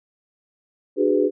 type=chord; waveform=sine; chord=G# half-diminished seventh; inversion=second; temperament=just; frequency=299 / 373.8 / 415.3 / 498.4 Hz; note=D4 / F#4 / G#4 / B4; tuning=+31 / +18 / 0 / +16 cents; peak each=-22 / -21 / -20 / -23 dBFS; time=0.96-1.31 s; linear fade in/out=50 ms; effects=none